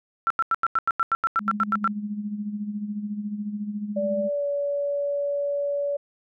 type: tone bursts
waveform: sine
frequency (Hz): 1348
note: E6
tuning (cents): +38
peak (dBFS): -18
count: 14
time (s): 0.27-1.876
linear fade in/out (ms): 0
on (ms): 33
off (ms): 88
type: tone with tremolo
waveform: sine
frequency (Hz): 207.9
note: G#3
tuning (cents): +2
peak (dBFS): -25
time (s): 1.39-4.3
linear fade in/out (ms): 50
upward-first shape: sine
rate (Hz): 14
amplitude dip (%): 60
type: tone with pitch glide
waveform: sine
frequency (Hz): 582 to 570.7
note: D5 to D5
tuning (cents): -16 to -50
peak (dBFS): -23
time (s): 3.96-5.97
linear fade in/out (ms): 10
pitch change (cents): -34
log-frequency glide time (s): 4.26-4.45
effects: none